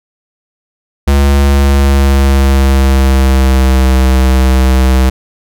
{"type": "tone with pitch glide", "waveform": "square", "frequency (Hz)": [70, 64.94], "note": ["C#2", "C2"], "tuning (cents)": [18, -12], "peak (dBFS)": -6, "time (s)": [1.07, 5.1], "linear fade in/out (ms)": 10, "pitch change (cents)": -130, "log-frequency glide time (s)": [1.42, 3.92], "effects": []}